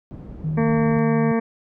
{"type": "low-pass noise", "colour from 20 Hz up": "white", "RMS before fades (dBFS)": -37, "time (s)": [0.11, 0.99], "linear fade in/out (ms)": 0, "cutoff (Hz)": 210, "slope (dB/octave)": 12}
{"type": "tone with pitch glide", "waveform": "sine", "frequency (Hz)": [155.56, 153.33], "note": ["D#3", "D#3"], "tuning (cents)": [0, -25], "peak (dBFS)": -21, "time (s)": [0.44, 1.32], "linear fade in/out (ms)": 5, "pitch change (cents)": -25, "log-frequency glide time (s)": [0.64, 1.12]}
{"type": "harmonic tone", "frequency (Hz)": 228.1, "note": "A#3", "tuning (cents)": -37, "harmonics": [1, 2, 3, 4, 5, 7, 8, 9, 10], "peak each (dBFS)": [-19, -23, -30, -32, -33, -38, -36, -42, -39], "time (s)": [0.57, 1.4], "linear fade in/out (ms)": 10}
{"effects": []}